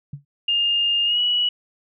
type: tone with exponential decay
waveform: sine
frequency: 142.1 Hz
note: C#3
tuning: 43 cents sharp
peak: -25 dBFS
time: 0.13-0.25 s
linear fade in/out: 5 ms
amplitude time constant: 24 ms
type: tone with pitch glide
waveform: sine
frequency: 2821 to 2932 Hz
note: F7 to F#7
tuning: +17 to -16 cents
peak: -17 dBFS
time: 0.48-1.49 s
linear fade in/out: 5 ms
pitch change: +67 cents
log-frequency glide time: 1.05-1.2 s
effects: none